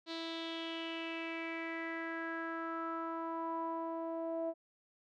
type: tone with low-pass filter sweep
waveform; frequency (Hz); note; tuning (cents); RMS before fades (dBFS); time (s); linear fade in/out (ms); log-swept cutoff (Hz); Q
sawtooth; 329.1; E4; -3; -40; 0.06-4.54; 50; 4100 to 680; 5.2
effects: none